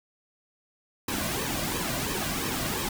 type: noise with flanger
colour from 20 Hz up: pink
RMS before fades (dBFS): -30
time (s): 1.08-2.89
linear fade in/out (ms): 5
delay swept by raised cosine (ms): 1.4 to 2.34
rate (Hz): 2.9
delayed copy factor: -0.65
effects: none